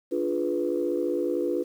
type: chord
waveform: sine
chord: D diminished seventh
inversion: none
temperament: equal with one note detuned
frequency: 293.7 / 349.2 / 419.9 / 493.9 Hz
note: D4 / F4 / Ab4 / Cb5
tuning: 0 / 0 / +19 / 0 cents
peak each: -30 / -27 / -32 / -29 dBFS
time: 0.11-1.64 s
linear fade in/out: 20 ms
effects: tanh soft clip ceiling -14 dBFS + 9-bit